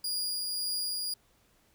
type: tone with tremolo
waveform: sawtooth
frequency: 4856 Hz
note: D#8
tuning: 43 cents flat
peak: -27 dBFS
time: 0.04-1.14 s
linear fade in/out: 5 ms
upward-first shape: triangle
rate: 1.8 Hz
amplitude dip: 25%
effects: pink hiss -67 dBFS RMS until 1.74 s